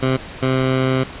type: tone pair in turn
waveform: 15% pulse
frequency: 130.81 / 130.81 Hz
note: C3 / C3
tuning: 0 / 0 cents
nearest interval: unison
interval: 0 cents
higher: neither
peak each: -9 dBFS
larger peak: neither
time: 0.02-0.17 / 0.42-1.04 s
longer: second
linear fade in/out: 10 ms
effects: pink hiss -34 dBFS RMS until 1.2 s + resampled to 8000 Hz